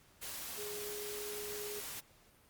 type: tone in noise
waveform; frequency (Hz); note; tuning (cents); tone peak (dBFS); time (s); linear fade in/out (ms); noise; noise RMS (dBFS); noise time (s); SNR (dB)
sine; 415.3; G#4; 0; -43; 0.57-1.81; 20; white; -44; 0.21-2.01; -2
effects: pink hiss -65 dBFS RMS until 2.49 s + Opus 48 kbps